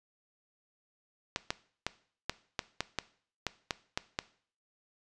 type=clicks; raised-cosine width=0.2 ms; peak=-13 dBFS; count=11; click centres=1.361 / 1.505 / 1.866 / 2.296 / 2.592 / 2.806 / 2.987 / 3.467 / 3.708 / 3.975 / 4.189 s; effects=noise-tail reverb RT60 0.5 s tail -18 dB re dry + resampled to 22050 Hz